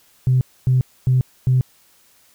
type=tone bursts; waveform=sine; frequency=128.5 Hz; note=C3; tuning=31 cents flat; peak=-11 dBFS; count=4; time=0.27-1.61 s; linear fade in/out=0 ms; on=140 ms; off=260 ms; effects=tanh soft clip ceiling -8 dBFS + white hiss -55 dBFS RMS until 2.34 s